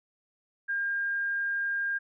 sine tone, 1608 Hz, G6, 44 cents sharp, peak -27 dBFS, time 0.68-1.99 s, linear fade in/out 20 ms, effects none

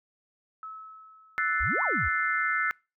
sine tone with exponential decay, 1296 Hz, E6, 30 cents flat, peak -36 dBFS, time 0.63-2.06 s, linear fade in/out 1 ms, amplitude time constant 310 ms
sine chord, F# half-diminished seventh, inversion third, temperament equal, 1318.5 / 1480 / 1760 / 2093 Hz, E6 / F#6 / A6 / C7, 0 / 0 / 0 / 0 cents, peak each -30 dBFS, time 1.38-2.71 s, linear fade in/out 0 ms
sine exponential two-way sweep, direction up then down, 47 to 1179 to 57.7 Hz, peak -31 dBFS, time 1.6-2.09 s, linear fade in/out 10 ms, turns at 1.83 s
effects noise-tail reverb RT60 0.3 s tail -26 dB re dry

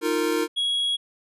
square chord, Eb suspended second, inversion none, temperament equal with one note detuned, 311.1 / 349.2 / 460.3 Hz, Eb4 / F4 / Bb4, 0 / 0 / -22 cents, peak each -27 / -27 / -26 dBFS, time 0.01-0.48 s, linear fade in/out 50 ms
triangle tone, 3322 Hz, G#7, in tune, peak -20 dBFS, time 0.56-0.97 s, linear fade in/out 20 ms
effects resampled to 32000 Hz

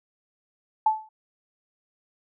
sine tone with exponential decay, 870 Hz, A5, 20 cents flat, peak -14 dBFS, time 0.86-1.09 s, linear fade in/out 5 ms, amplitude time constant 50 ms, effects none

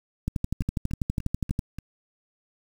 two click trains, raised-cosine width 5 ms, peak -23 / -13 dBFS, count 5 / 17, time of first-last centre 0.62-1.786 / 0.28-1.591 s, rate 3.43 / 12.2 Hz, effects 7-bit

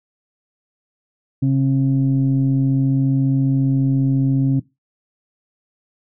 sine tone pair together, 134.9 / 269.5 Hz, C#3 / C#4, -47 / -49 cents, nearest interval octave, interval 1198 cents, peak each -14 / -17 dBFS, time 1.42-4.6 s, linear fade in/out 10 ms, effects noise-tail reverb RT60 0.2 s tail -18 dB re dry + tanh soft clip ceiling -8 dBFS

